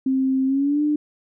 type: tone with pitch glide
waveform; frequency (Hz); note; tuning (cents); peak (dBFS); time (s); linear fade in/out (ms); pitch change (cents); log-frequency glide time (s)
sine; 264.3 to 298.4; C4 to D4; +18 to +28; -17; 0.06-0.96; 5; +210; 0.46-0.82
effects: none